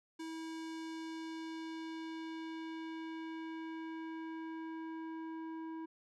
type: tone with low-pass filter sweep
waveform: square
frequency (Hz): 323.3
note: E4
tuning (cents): -34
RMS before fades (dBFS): -44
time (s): 0.19-5.86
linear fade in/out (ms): 10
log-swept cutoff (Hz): 7900 to 1100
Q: 1
effects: none